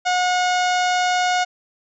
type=harmonic tone; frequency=725 Hz; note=F#5; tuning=35 cents flat; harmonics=1 / 2 / 3 / 4 / 5 / 6 / 7 / 8 / 9 / 10; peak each=-18 / -24 / -28 / -30 / -32 / -34 / -35 / -36 / -37 / -38 dBFS; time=0.05-1.45 s; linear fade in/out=20 ms; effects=none